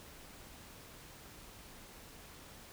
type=silence; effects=pink hiss -54 dBFS RMS until 2.72 s